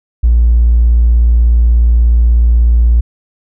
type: tone with tanh clipping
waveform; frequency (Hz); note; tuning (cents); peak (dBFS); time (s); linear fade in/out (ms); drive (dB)
triangle; 58.27; A#1; 0; -4; 0.23-3.01; 10; 1
effects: none